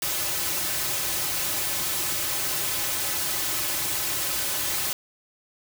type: noise with comb filter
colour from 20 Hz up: white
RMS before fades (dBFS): -27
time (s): 0.02-4.93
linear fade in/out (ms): 2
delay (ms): 4.3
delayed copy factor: -0.8
effects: none